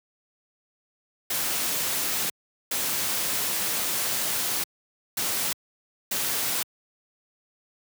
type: noise bursts at uneven times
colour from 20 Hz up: white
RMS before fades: -27 dBFS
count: 4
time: 1.3-2.3 / 2.71-4.64 / 5.17-5.53 / 6.11-6.63 s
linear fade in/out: 5 ms
effects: high-pass 100 Hz 12 dB/octave